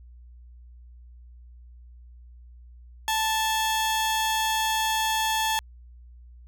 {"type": "tone pair together", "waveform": "sawtooth", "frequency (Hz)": [880, 3305], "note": ["A5", "G#7"], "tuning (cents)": [0, -9], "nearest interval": "octave + major seventh", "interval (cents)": 2291, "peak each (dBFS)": [-20, -27], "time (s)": [3.08, 5.59], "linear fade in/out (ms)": 0, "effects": ["added 60 Hz sine -45 dBFS peak until 6.47 s"]}